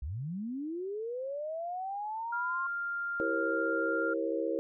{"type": "linear sweep", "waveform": "sine", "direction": "up", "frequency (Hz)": [58.27, 1079], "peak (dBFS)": -34, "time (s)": [0.02, 2.67], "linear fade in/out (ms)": 5}
{"type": "tone", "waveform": "sine", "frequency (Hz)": 1396.9, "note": "F6", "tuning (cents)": 0, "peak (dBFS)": -32, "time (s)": [2.32, 4.14], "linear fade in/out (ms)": 10}
{"type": "chord", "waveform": "sine", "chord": "E diminished seventh", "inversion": "none", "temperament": "equal with one note detuned", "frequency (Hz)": [329.6, 392, 466.2, 541.1], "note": ["E4", "G4", "Bb4", "Db5"], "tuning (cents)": [0, 0, 0, -42], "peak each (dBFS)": [-34, -39, -34, -35], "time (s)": [3.2, 4.59], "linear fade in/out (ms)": 0}
{"effects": []}